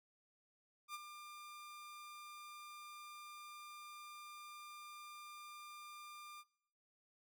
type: tone with ADSR envelope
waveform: sawtooth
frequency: 1197 Hz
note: D6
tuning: 33 cents sharp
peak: -39 dBFS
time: 0.88-6.44 s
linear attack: 65 ms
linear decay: 29 ms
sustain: -9 dB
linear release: 45 ms
effects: noise-tail reverb RT60 0.8 s tail -24 dB re dry